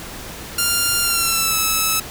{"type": "tone with pitch glide", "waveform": "5% pulse", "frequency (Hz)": [1396.9, 1303.4], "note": ["F6", "E6"], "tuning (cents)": [0, -20], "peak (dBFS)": -5, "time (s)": [0.58, 2], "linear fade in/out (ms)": 5, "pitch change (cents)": -120, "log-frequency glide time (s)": [1.02, 1.57], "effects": ["pink hiss -33 dBFS RMS until 2.1 s"]}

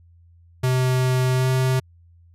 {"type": "tone with pitch glide", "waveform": "square", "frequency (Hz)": [128.3, 129.87], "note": ["C3", "C3"], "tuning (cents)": [-34, -13], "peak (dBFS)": -18, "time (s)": [0.63, 1.8], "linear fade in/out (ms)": 10, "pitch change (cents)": 21, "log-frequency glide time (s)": [1.34, 1.48], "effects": ["added 85 Hz sine -49 dBFS peak until 2.34 s", "resampled to 32000 Hz"]}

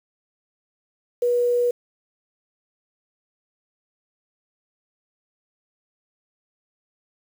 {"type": "tone with quantisation", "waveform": "sine", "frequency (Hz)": 484.8, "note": "B4", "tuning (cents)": -32, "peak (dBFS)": -17, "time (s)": [1.22, 1.71], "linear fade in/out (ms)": 5, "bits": 7, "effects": []}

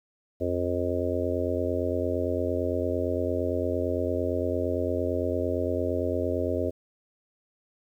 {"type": "harmonic tone", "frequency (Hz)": 88.8, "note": "F2", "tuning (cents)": 29, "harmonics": [1, 3, 4, 5, 6, 7], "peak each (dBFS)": [-32, -32, -32, -32, -32, -32], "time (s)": [0.4, 6.71], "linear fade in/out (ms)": 20, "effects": ["10-bit"]}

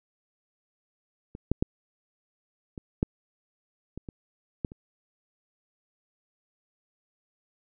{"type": "clicks", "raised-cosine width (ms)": 3, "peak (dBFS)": [-26, -10, -10, -25, -10, -24, -25, -15, -30], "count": 9, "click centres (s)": [1.351, 1.516, 1.625, 2.778, 3.029, 3.976, 4.088, 4.648, 4.719], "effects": []}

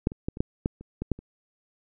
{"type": "clicks", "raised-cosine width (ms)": 3, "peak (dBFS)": [-9, -25, -15, -25, -10, -11, -30, -17, -11, -29], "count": 10, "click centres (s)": [0.071, 0.119, 0.285, 0.371, 0.405, 0.659, 0.81, 1.02, 1.117, 1.19], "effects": []}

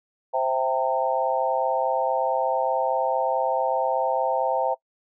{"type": "chord", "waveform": "sine", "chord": "C dominant seventh", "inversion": "none", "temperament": "equal with one note detuned", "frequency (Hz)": [523.3, 659.3, 784, 912.6], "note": ["C5", "E5", "G5", "Bb5"], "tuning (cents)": [0, 0, 0, -37], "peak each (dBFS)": -26, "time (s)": [0.33, 4.75], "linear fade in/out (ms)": 20, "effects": ["noise-tail reverb RT60 0.1 s tail -22 dB re dry"]}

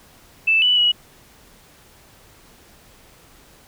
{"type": "tone with pitch steps", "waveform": "sine", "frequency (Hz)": [2641, 2971, 2917], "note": ["E7", "F#7", "F#7"], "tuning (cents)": [3, 6, -25], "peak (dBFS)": -13, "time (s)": [0.47, 0.92], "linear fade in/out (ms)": 10, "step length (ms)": 150, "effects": ["pink hiss -50 dBFS RMS until 3.67 s"]}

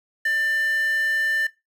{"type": "tone with high-pass filter", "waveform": "square", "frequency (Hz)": 595, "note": "D5", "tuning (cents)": 22, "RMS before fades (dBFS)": -22, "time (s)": [0.25, 1.47], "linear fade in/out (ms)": 5, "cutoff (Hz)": 1800, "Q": 8.8, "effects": ["noise-tail reverb RT60 0.2 s tail -19 dB re dry"]}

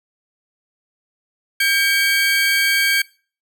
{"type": "tone pair together", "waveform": "30% pulse", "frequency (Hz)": [1600, 2269], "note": ["G6", "C#7"], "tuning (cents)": [35, 40], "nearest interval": "tritone", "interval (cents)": 605, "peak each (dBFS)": -15, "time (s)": [1.6, 3.02], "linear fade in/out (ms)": 5, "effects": ["noise-tail reverb RT60 0.4 s tail -23 dB re dry"]}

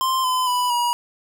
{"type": "tone with pitch steps", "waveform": "square", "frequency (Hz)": [1046.5, 1017.3, 988.9, 961.3], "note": ["C6", "C6", "B5", "B5"], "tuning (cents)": [0, -49, 2, -47], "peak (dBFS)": -19, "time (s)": [0.01, 0.93], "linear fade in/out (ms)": 0, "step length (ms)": 230, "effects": []}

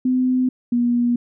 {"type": "tone pair in turn", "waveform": "sine", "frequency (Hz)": [254.8, 240.5], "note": ["C4", "B3"], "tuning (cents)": [-46, -46], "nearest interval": "minor second", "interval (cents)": 100, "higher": "first", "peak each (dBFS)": -15, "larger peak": "neither", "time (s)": [[0.05, 0.49], [0.72, 1.16]], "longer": "neither", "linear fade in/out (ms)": 5, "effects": []}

